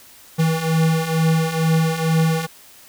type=beating tone pair; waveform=square; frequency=160 / 162.2 Hz; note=D#3 / E3; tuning=+49 / -28 cents; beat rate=2.2 Hz; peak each=-22 / -18 dBFS; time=0.38-2.47 s; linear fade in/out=20 ms; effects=white hiss -46 dBFS RMS until 2.88 s